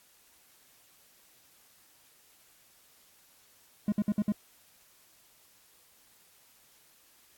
triangle tone bursts, 207.7 Hz, G#3, in tune, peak -22 dBFS, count 5, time 3.88-4.321 s, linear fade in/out 2 ms, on 41 ms, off 59 ms, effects white hiss -62 dBFS RMS until 7.37 s + AAC 64 kbps

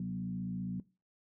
sine tone with frequency modulation, 185 Hz, F#3, in tune, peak -34 dBFS, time 0-0.8 s, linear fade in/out 2 ms, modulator 55.3 Hz, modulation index 0.81, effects noise-tail reverb RT60 0.3 s tail -20 dB re dry

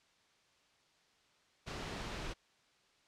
pink noise, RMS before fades -42 dBFS, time 1.66-2.34 s, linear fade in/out 20 ms, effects white hiss -70 dBFS RMS until 3.07 s + low-pass 5000 Hz 12 dB/octave

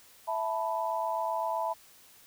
sine chord, E suspended fourth, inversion none, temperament equal, 659.3 / 880 / 987.8 Hz, E5 / A5 / B5, 0 / 0 / 0 cents, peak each -33 dBFS, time 0.27-1.74 s, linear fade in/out 20 ms, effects white hiss -57 dBFS RMS until 2.26 s

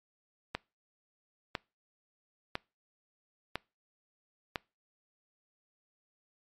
click train, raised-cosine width 0.3 ms, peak -16 dBFS, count 5, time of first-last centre 0.55-4.558 s, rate 0.998 Hz, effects noise-tail reverb RT60 0.3 s tail -25 dB re dry + MP3 64 kbps

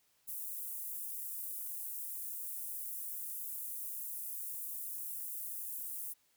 pink high-pass noise, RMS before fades -42 dBFS, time 0.27-6.14 s, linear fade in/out 20 ms, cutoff 11000 Hz, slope 24 dB/octave, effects white hiss -73 dBFS RMS until 6.36 s

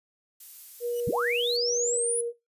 violet noise, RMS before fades -43 dBFS, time 0.4-1.57 s, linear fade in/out 5 ms
sine tone with pitch glide, 479.2 to 471.2 Hz, A#4 to A#4, +48 to +19 cents, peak -27 dBFS, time 0.8-2.33 s, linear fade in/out 50 ms, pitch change -29 cents, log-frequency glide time 1.95-2.03 s
5% pulse tone with exponential growth, 2951 Hz, F#7, 5 cents flat, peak -29 dBFS, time 0.84-1 s, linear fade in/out 0 ms, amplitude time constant 33 ms
sine linear sweep, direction up, 55 to 10150 Hz, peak -26 dBFS, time 1.07-2.21 s, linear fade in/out 5 ms
effects noise-tail reverb RT60 0.2 s tail -18 dB re dry + resampled to 32000 Hz

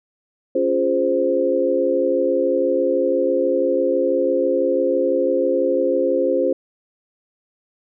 sine chord, Db major seventh, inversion none, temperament equal, 277.2 / 349.2 / 415.3 / 523.3 Hz, Db4 / F4 / Ab4 / C5, 0 / 0 / 0 / 0 cents, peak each -24 / -22 / -24 / -18 dBFS, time 0.55-6.53 s, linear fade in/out 5 ms, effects none

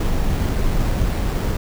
brown noise with sample-and-hold, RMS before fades -19 dBFS, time 0-1.57 s, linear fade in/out 5 ms, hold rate 6300 Hz, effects none

